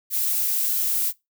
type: noise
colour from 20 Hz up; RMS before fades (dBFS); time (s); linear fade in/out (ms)
violet; -23; 0.1-1.13; 50
effects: noise-tail reverb RT60 0.2 s tail -22 dB re dry